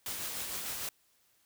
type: noise with tremolo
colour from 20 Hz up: white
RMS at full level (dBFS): -37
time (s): 0.06-0.89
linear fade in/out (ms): 2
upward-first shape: sine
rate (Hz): 6.6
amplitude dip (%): 30
effects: white hiss -70 dBFS RMS until 1.45 s